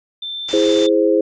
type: tone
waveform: sine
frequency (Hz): 3556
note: A7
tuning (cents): +18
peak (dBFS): -24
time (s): 0.22-0.89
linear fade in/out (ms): 5
type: noise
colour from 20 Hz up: white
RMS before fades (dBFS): -26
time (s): 0.48-0.87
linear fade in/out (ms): 10
type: chord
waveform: sine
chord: E augmented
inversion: none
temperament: equal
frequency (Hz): 329.6 / 415.3 / 523.3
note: E4 / G#4 / B#4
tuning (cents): 0 / 0 / 0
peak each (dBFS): -16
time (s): 0.53-1.21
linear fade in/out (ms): 5
effects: resampled to 16000 Hz